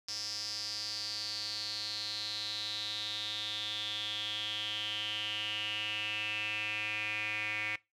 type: tone with band-pass filter sweep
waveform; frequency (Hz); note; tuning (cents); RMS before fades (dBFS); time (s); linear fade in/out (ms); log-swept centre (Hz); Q
square; 106.2; G#2; +39; -37; 0.08-7.76; 5; 5200 to 2300; 8.3
effects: noise-tail reverb RT60 0.2 s tail -19 dB re dry